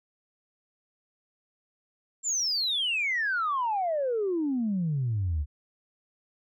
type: exponential sweep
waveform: sine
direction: down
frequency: 7459 to 68.8 Hz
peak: -24 dBFS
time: 2.23-5.46 s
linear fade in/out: 50 ms
effects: tanh soft clip ceiling -21 dBFS